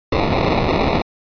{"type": "noise with sample-and-hold", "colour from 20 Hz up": "white", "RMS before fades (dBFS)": -17, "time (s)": [0.12, 1.02], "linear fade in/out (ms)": 5, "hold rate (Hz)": 1575, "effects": ["resampled to 11025 Hz"]}